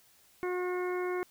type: harmonic tone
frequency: 361.4 Hz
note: F#4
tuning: 41 cents flat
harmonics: 1 / 2 / 3 / 4 / 5 / 6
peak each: -31 / -42 / -41 / -44 / -48 / -44 dBFS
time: 0.43-1.23 s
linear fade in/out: 0 ms
effects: white hiss -63 dBFS RMS until 1.3 s